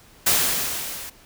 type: noise with level ramp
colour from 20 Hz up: white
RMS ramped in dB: -17 to -36 dBFS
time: 0.26-1.1 s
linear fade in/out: 10 ms
effects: pink hiss -51 dBFS RMS until 1.25 s